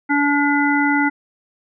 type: harmonic tone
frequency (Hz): 287.4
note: D4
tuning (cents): -37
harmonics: 1 / 3 / 5 / 7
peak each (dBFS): -17 / -21 / -21 / -21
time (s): 0.09-1.1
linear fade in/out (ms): 20
effects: none